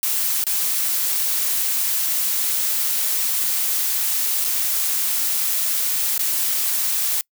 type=noise with dropouts; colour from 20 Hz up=blue; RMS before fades=-21 dBFS; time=0.03-7.21 s; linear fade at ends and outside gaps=0 ms; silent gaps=0.439-0.467 / 4.442-4.447 / 6.179-6.193 s; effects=noise-tail reverb RT60 0.1 s tail -26 dB re dry